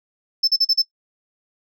sine tone bursts, 5274 Hz, E8, in tune, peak -11 dBFS, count 5, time 0.43-0.821 s, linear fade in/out 10 ms, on 47 ms, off 39 ms, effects noise-tail reverb RT60 0.1 s tail -20 dB re dry + tanh soft clip ceiling -11 dBFS

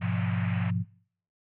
sine chord, F diminished, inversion first, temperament equal with one note detuned, 103.83 / 124.69 / 174.61 Hz, Ab2 / Cb3 / F3, 0 / +17 / 0 cents, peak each -29 / -32 / -29 dBFS, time 0-0.85 s, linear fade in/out 50 ms
white band-pass noise, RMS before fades -41 dBFS, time 0.01-0.71 s, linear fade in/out 10 ms, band 570 to 2600 Hz, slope 48 dB/octave
effects noise-tail reverb RT60 0.6 s tail -25 dB re dry

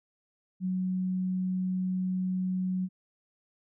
sine tone, 185 Hz, F#3, in tune, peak -27 dBFS, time 0.6-2.89 s, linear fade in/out 50 ms, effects none

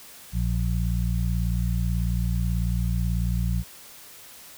harmonic tone, 58.27 Hz, A#1, in tune, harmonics 1 / 2 / 3, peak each -24 / -27 / -29 dBFS, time 0.32-3.64 s, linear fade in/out 50 ms, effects white hiss -46 dBFS RMS until 4.57 s

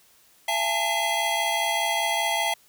square tone cluster, 675 / 823 / 888 / 2039 / 3284 Hz, E5 / G#5 / A5 / C7 / G#7, +41 / -16 / +16 / -45 / -20 cents, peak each -30 dBFS, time 0.48-2.54 s, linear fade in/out 5 ms, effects white hiss -58 dBFS RMS until 2.68 s

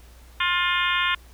harmonic tone with a mistuned harmonic, 353.3 Hz, F4, 20 cents sharp, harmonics 3 / 4 / 5 / 6 / 7 / 8 / 9 / 10, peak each -26 / -27 / -28 / -29 / -29 / -30 / -31 / -31 dBFS, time 0.4-1.15 s, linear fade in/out 5 ms, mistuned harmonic 8, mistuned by +26 cents, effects added 60 Hz sine -46 dBFS peak until 1.33 s + pink hiss -54 dBFS RMS until 1.33 s

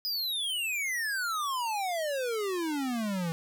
square exponential sweep, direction down, 5040 to 160.9 Hz, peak -30 dBFS, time 0.05-3.32 s, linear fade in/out 0 ms, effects none

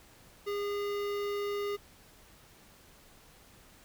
square tone with notch filter, 407.6 Hz, G#4, 32 cents flat, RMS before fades -34 dBFS, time 0.46-1.77 s, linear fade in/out 20 ms, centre 8600 Hz, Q 0.76, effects pink hiss -58 dBFS RMS until 3.84 s

